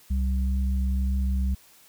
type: tone pair together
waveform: sine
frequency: 66.2 / 193.62 Hz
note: C2 / G3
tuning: +21 / -21 cents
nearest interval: octave + perfect fifth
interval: 1858 cents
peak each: -22 / -32 dBFS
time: 0.1-1.55 s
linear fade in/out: 10 ms
effects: white hiss -55 dBFS RMS until 1.88 s